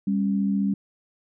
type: tone pair together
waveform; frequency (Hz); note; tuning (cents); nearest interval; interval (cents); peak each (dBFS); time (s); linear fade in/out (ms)
sine; 199 / 273.7; G3 / C#4; +26 / -22; tritone; 552; -21 / -28; 0.07-0.74; 5
effects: none